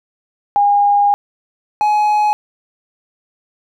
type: tone pair in turn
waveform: sine / triangle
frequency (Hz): 814 / 841.7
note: G#5 / G#5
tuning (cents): -35 / +23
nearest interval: minor second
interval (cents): 58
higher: second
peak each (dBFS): -9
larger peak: neither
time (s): 0.56-1.14 / 1.81-2.33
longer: first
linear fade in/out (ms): 0
effects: none